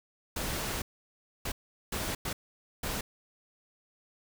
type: noise bursts at uneven times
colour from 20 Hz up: pink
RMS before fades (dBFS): -34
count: 5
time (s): 0.36-0.82 / 1.45-1.52 / 1.92-2.15 / 2.25-2.33 / 2.83-3.01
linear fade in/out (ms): 5
effects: none